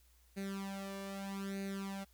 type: tone with flanger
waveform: sawtooth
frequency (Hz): 196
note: G3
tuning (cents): 0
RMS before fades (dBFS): -42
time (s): 0.36-2.05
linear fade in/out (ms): 20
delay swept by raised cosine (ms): 0.46 to 1.76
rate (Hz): 0.8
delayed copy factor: +0.85
effects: added 60 Hz sine -65 dBFS peak until 2.13 s + white hiss -71 dBFS RMS until 2.13 s